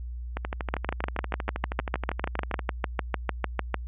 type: two click trains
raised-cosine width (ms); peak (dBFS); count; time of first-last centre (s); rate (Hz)
0.5; -10 / -15; 21 / 29; 0.74-3.743 / 0.37-2.592; 6.66 / 12.6
effects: added 60 Hz sine -33 dBFS peak until 3.87 s + resampled to 8000 Hz